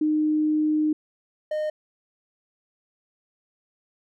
sine / triangle tone pair in turn, 306.4 / 612.8 Hz, D#4 / D#5, -27 / -27 cents, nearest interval octave, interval 1200 cents, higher second, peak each -19 / -22 dBFS, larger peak first, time 0.01-0.93 / 1.51-1.7 s, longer first, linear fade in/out 5 ms, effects none

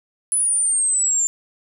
sine exponential sweep, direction down, 10090 to 7190 Hz, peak -16 dBFS, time 0.32-1.27 s, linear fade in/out 0 ms, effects none

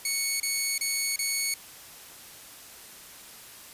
10% pulse tone bursts, 2217 Hz, C#7, in tune, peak -17 dBFS, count 4, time 0.05-1.54 s, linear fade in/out 2 ms, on 350 ms, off 30 ms, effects white hiss -47 dBFS RMS until 3.73 s + resampled to 32000 Hz

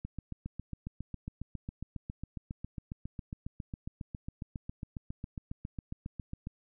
click train, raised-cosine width 5 ms, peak -26 dBFS, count 48, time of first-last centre 0.05-6.471 s, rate 7.32 Hz, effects none

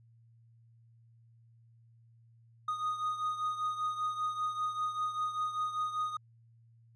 triangle beating tone pair, 1239 / 1244.1 Hz, D#6 / D#6, -8 / -1 cents, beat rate 5.1 Hz, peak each -31 / -37 dBFS, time 2.68-6.17 s, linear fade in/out 5 ms, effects added 115 Hz sine -59 dBFS peak until 6.95 s + resampled to 24000 Hz

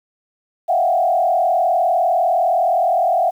sine tone with frequency modulation, 708 Hz, F5, 23 cents sharp, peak -13 dBFS, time 0.68-3.31 s, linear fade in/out 20 ms, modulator 39.7 Hz, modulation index 1.5, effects 8-bit

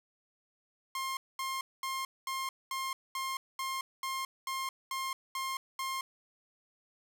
sawtooth tone bursts, 1063 Hz, C6, 27 cents sharp, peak -30 dBFS, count 12, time 0.95-6.01 s, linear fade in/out 2 ms, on 220 ms, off 220 ms, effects none

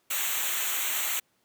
white noise with comb filter, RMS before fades -29 dBFS, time 0.1-1.2 s, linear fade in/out 10 ms, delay 0.2 ms, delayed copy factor -0.95, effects pink hiss -70 dBFS RMS until 1.44 s + high-pass 150 Hz 12 dB/octave

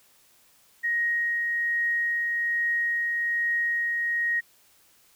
sine tone with tremolo, 1879 Hz, A#6, 13 cents sharp, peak -22 dBFS, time 0.83-4.41 s, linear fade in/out 20 ms, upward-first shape triangle, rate 1.2 Hz, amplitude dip 25%, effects white hiss -60 dBFS RMS until 5.15 s

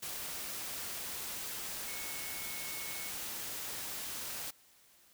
sine tone in noise, 2200 Hz, C#7, 14 cents flat, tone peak -47 dBFS, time 1.87-3.1 s, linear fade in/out 10 ms, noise white, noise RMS -41 dBFS, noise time 0.02-4.51 s, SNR -9 dB, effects white hiss -64 dBFS RMS until 5.13 s

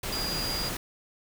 sine tone in noise, 4839 Hz, D#8, 49 cents flat, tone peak -31 dBFS, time 0.12-0.69 s, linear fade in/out 5 ms, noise pink, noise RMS -33 dBFS, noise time 0.03-0.77 s, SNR -1 dB, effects none

